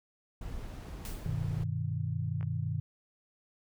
brown noise, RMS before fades -41 dBFS, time 0.41-1.64 s, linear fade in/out 5 ms
white noise with exponential decay, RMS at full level -43 dBFS, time 1.05-1.41 s, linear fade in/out 1 ms, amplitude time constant 78 ms
sine chord, G augmented, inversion none, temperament equal, 98 / 123.47 / 155.56 Hz, G2 / B2 / D#3, 0 / 0 / 0 cents, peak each -35 / -35 / -35 dBFS, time 1.26-2.8 s, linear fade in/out 0 ms
clicks, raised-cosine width 0.5 ms, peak -34 dBFS, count 2, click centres 2.41 / 2.429 s
effects none

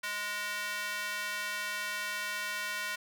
square tone with high-pass filter, 207.3 Hz, G#3, 3 cents flat, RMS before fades -36 dBFS, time 0.03-2.96 s, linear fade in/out 10 ms, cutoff 1600 Hz, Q 1.8, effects none

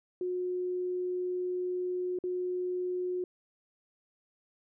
sine tone with dropouts, 362.2 Hz, F#4, 37 cents flat, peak -30 dBFS, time 0.21-3.24 s, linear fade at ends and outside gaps 2 ms, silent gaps 2.188-2.238 s, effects none

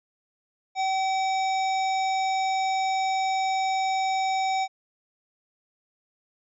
harmonic tone with a mistuned harmonic, 765 Hz, G5, 42 cents flat, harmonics 1 / 3 / 5 / 7 / 9, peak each -23 / -33 / -37 / -40 / -42 dBFS, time 0.75-4.68 s, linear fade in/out 50 ms, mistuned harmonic 5, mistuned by -39 cents, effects none

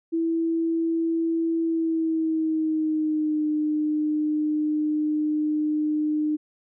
sine tone with pitch glide, 329.4 to 303.8 Hz, E4 to D#4, -1 to -41 cents, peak -21 dBFS, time 0.12-6.37 s, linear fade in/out 20 ms, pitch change -140 cents, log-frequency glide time 1.62-3.46 s, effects none

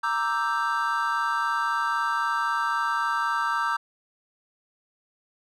triangle chord, E half-diminished seventh, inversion second, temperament equal, 932.3 / 1174.7 / 1318.5 / 1568 Hz, Bb5 / D6 / E6 / G6, 0 / 0 / 0 / 0 cents, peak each -27 dBFS, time 0.03-3.77 s, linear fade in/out 10 ms, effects none

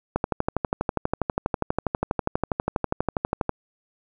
click train, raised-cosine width 1 ms, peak -8 dBFS, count 42, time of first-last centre 0.16-3.493 s, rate 12.3 Hz, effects none

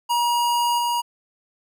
square tone with level steps, 954 Hz, A#5, 40 cents sharp, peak -19 / -21 dBFS, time 0.09-1.02 s, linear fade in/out 20 ms, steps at 0.78 s, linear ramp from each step 10 ms, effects none

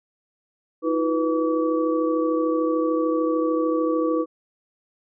sine tone cluster, 320.3 / 353.7 / 492.9 / 1144 Hz, E4 / F4 / B4 / D6, -50 / +22 / -3 / -46 cents, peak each -22 / -31 / -23 / -30 dBFS, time 0.82-4.26 s, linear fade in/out 50 ms, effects none

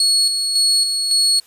35% pulse tone with tremolo, 4351 Hz, C#8, 33 cents flat, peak -11 dBFS, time 0-1.4 s, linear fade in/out 2 ms, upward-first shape square, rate 1.8 Hz, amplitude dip 45%, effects white hiss -51 dBFS RMS until 1.46 s + resampled to 32000 Hz

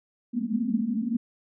pink band-pass noise, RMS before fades -27 dBFS, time 0.33-1.17 s, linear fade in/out 10 ms, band 210 to 250 Hz, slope 96 dB/octave, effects none

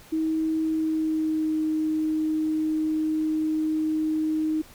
sine tone with pitch glide, 317.8 to 312.2 Hz, D#4 to D#4, +37 to +6 cents, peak -22 dBFS, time 0.12-4.62 s, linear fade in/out 10 ms, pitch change -31 cents, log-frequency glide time 0.62-1.57 s, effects pink hiss -50 dBFS RMS until 4.74 s

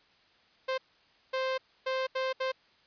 sawtooth tone bursts at uneven times, 523.3 Hz, C5, in tune, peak -25 dBFS, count 5, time 0.68-0.78 / 1.33-1.58 / 1.86-2.07 / 2.15-2.33 / 2.4-2.52 s, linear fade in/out 10 ms, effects white hiss -64 dBFS RMS until 2.86 s + resampled to 11025 Hz

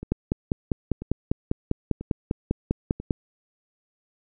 two click trains, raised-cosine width 3 ms, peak -9 / -21 dBFS, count 16 / 4, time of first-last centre 0.12-3.108 / 0.03-3 s, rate 5.02 / 1.01 Hz, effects none

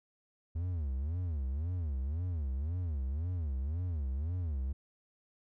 triangle tone with vibrato, 77 Hz, D#2, 17 cents flat, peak -30 dBFS, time 0.55-4.73 s, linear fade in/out 10 ms, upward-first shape sine, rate 1.9 Hz, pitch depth 290 cents each way, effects none

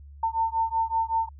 sine beating tone pair, 900 / 905.3 Hz, A5 / A5, +39 / +49 cents, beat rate 5.3 Hz, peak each -26 dBFS, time 0.23-1.29 s, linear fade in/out 5 ms, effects added 71 Hz sine -43 dBFS peak until 1.39 s

